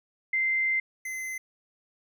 sine / square tone pair in turn, 2082 / 2055 Hz, C7 / C7, -9 / -32 cents, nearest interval unison, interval 23 cents, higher first, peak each -23 / -33 dBFS, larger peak first, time 0.33-0.8 / 1.05-1.38 s, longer first, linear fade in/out 5 ms, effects none

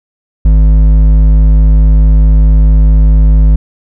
triangle tone with hard clipping, 52.3 Hz, G#1, 13 cents sharp, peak -4 dBFS, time 0.45-3.56 s, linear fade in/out 5 ms, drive 11 dB, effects none

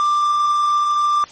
triangle tone with quantisation, 1183 Hz, D6, 12 cents sharp, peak -12 dBFS, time 0-1.24 s, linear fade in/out 0 ms, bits 6, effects white hiss -42 dBFS RMS until 1.31 s + MP3 32 kbps

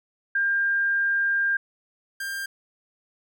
sine / 45% pulse tone pair in turn, 1600 / 1594 Hz, G6 / G6, +35 / +28 cents, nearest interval unison, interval 7 cents, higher first, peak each -20 / -29 dBFS, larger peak first, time 0.35-1.57 / 2.2-2.46 s, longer first, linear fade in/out 5 ms, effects none

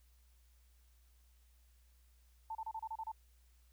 sine tone bursts, 888 Hz, A5, 16 cents sharp, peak -39 dBFS, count 8, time 2.5-3.118 s, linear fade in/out 5 ms, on 51 ms, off 30 ms, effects added 60 Hz sine -64 dBFS peak until 3.72 s + white hiss -75 dBFS RMS until 3.72 s

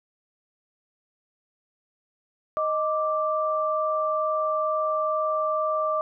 sine tone pair together, 623.1 / 1174.7 Hz, D#5 / D6, +2 / 0 cents, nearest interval major seventh, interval 1098 cents, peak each -25 dBFS, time 2.57-6.01 s, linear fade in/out 0 ms, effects none

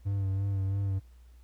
triangle tone with vibrato, 97.8 Hz, G2, 4 cents flat, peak -25 dBFS, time 0.05-1 s, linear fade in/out 20 ms, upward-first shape sine, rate 3 Hz, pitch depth 33 cents each way, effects added 60 Hz sine -51 dBFS peak until 1.43 s + pink hiss -69 dBFS RMS until 1.43 s

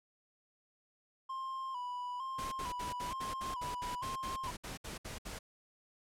triangle tone with vibrato, 1021 Hz, C6, 43 cents flat, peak -36 dBFS, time 1.29-4.51 s, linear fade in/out 10 ms, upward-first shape square, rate 1.1 Hz, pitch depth 62 cents each way
pink noise bursts, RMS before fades -44 dBFS, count 15, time 2.38-5.39 s, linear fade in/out 10 ms, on 140 ms, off 65 ms
effects low-pass 11000 Hz 12 dB/octave

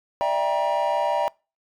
triangle chord, E half-diminished seventh, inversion third, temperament just, 593.3 / 659.3 / 791.1 / 949.3 Hz, D5 / E5 / G5 / Bb5, +18 / 0 / +16 / +31 cents, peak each -23 / -24 / -24 / -22 dBFS, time 0.21-1.28 s, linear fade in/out 0 ms, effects noise-tail reverb RT60 0.3 s tail -25 dB re dry + tanh soft clip ceiling -11 dBFS

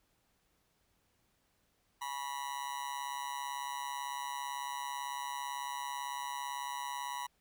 40% pulse tone with amplitude modulation, 975 Hz, B5, 23 cents flat, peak -33 dBFS, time 2.01-7.27 s, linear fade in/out 10 ms, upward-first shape sine, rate 138 Hz, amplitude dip 85%, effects pink hiss -75 dBFS RMS until 7.4 s

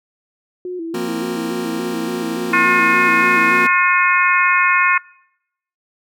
sine tone with vibrato, 345.6 Hz, F4, 18 cents flat, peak -23 dBFS, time 0.65-3.65 s, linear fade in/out 2 ms, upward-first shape square, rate 3.5 Hz, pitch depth 79 cents each way
sawtooth chord, F suspended fourth, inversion none, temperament just, 174.61 / 232.8 / 261.9 Hz, F3 / Bb3 / C4, 0 / -2 / +2 cents, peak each -26 / -20 / -23 dBFS, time 0.94-3.67 s, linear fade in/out 5 ms
harmonic tone, 358.3 Hz, F4, 44 cents sharp, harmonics 3 / 4 / 5 / 6 / 7, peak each -16 / -17 / -18 / -19 / -19 dBFS, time 2.53-4.98 s, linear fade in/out 5 ms
effects noise-tail reverb RT60 0.8 s tail -25 dB re dry

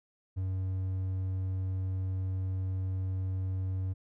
triangle tone, 94 Hz, F#2, 28 cents sharp, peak -28 dBFS, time 0.36-3.94 s, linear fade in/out 20 ms, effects none

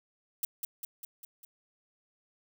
violet noise with echo, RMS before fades -31 dBFS, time 0.43-0.45 s, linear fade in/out 2 ms, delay 200 ms, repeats 5, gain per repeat -4 dB, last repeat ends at 1.45 s, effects none

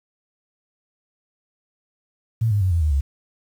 sine tone with pitch steps, 113.4 / 102.79 / 93.18 / 84.46 / 76.56 / 69.4 Hz, A#2 / G#2 / F#2 / E2 / D#2 / C#2, -47 / -17 / +13 / +43 / -27 / +3 cents, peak -16 dBFS, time 2.41-3.01 s, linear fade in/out 10 ms, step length 100 ms, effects 8-bit

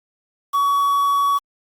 triangle tone with quantisation, 1128 Hz, C#6, 30 cents sharp, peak -13 dBFS, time 0.53-1.39 s, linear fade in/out 20 ms, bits 6, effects Opus 48 kbps

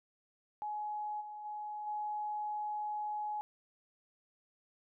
sine tone with level steps, 842 Hz, G#5, 24 cents sharp, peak -36 / -43 / -39 / -35 dBFS, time 0.62-3.41 s, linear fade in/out 0 ms, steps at 1.2 / 1.44 / 1.86 s, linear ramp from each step 20 ms, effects none

